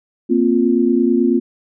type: chord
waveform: sine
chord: Bb suspended second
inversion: none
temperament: just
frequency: 233.1 / 262.2 / 349.6 Hz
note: Bb3 / C4 / F4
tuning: 0 / +4 / +2 cents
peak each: -16 dBFS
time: 0.29-1.4 s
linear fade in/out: 20 ms
effects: none